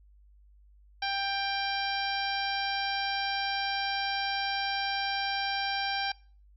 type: harmonic tone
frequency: 790 Hz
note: G5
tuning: 13 cents sharp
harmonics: 1 / 2 / 3 / 4 / 5 / 6 / 7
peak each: -32 / -35 / -37 / -38 / -39 / -40 / -40 dBFS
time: 1.02-6.12 s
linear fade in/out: 5 ms
effects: noise-tail reverb RT60 0.4 s tail -23 dB re dry + added 50 Hz sine -55 dBFS peak until 6.56 s